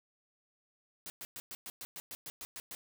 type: noise bursts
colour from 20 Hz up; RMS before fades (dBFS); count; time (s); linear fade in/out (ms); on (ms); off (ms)
white; -44; 12; 1.06-2.75; 0; 40; 110
effects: none

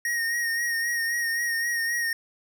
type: tone with vibrato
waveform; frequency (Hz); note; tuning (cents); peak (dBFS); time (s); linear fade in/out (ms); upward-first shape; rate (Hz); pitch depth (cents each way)
square; 1864.7; A#6; 0; -25; 0.05-2.13; 2; sine; 3.8; 33
effects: none

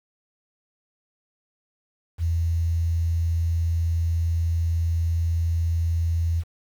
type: tone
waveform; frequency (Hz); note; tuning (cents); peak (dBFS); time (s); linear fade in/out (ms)
sine; 83.4; E2; +21; -20; 2.18-6.44; 50
effects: 8-bit

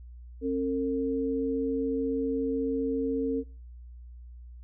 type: tone pair together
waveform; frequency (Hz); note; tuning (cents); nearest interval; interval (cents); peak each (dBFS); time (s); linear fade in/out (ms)
sine; 269.7 / 453.6; C#4 / A#4; -47 / -47; major sixth; 900; -28; 0.41-3.44; 50
effects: noise-tail reverb RT60 0.3 s tail -17 dB re dry + added 60 Hz sine -43 dBFS peak until 4.63 s

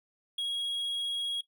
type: tone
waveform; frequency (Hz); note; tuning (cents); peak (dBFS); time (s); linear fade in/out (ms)
triangle; 3305; G#7; -9; -28; 0.38-1.41; 5
effects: noise-tail reverb RT60 0.1 s tail -17 dB re dry

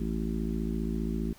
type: harmonic tone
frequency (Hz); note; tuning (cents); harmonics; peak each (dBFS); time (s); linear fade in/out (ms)
55; A1; 0; 1 / 3 / 4 / 5 / 6 / 7; -33 / -35 / -33 / -40 / -39 / -41; 0-1.33; 5
effects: pink hiss -56 dBFS RMS until 1.38 s

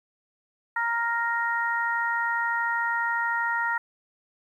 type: harmonic tone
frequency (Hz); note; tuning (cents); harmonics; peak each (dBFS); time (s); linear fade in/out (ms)
466.2; A#4; 0; 2 / 3 / 4; -28 / -28 / -28; 0.76-3.78; 5
effects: 10-bit

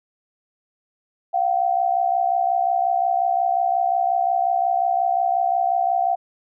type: tone pair together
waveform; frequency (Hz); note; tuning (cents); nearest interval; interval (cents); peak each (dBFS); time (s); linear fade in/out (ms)
sine; 698.5 / 764.1; F5 / G5; 0 / -44; major second; 156; -20; 1.33-6.16; 20
effects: none

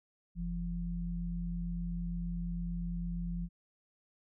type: tone pair together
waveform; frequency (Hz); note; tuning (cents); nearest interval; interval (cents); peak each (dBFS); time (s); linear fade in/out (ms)
sine; 45.61 / 172.2; F#1 / F3; -24 / -24; octave + major seventh; 2300; -37 / -36; 0.35-3.49; 50
effects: none

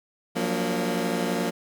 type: tone cluster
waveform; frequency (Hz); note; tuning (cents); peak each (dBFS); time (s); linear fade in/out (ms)
20% pulse; 176.9 / 188.2 / 231.6 / 287.5; F3 / F#3 / A#3 / D4; +23 / +30 / -11 / -37; -24 / -29 / -23 / -27; 0.35-1.51; 20
effects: none

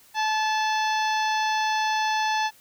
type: harmonic tone with a mistuned harmonic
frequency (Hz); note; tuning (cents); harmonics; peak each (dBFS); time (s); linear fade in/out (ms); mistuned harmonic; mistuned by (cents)
866; A5; -28; 1 / 2 / 3 / 4 / 5 / 6 / 7; -23 / -29 / -33 / -35 / -37 / -39 / -40; 0.14-2.51; 50; 3; +27
effects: white hiss -55 dBFS RMS until 2.6 s

